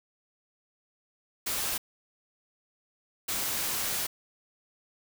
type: noise bursts at uneven times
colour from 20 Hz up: white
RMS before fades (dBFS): -31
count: 2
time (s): 1.46-1.78 / 3.28-4.07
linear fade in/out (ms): 10
effects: none